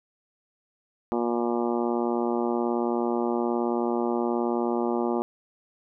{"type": "harmonic tone", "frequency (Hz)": 118.8, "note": "A#2", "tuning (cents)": 33, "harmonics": [2, 3, 4, 5, 6, 7, 8, 9, 10], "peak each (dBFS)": [-28, -27, -33, -35, -35, -34, -38, -41, -40], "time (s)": [1.12, 5.22], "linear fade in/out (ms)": 0, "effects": []}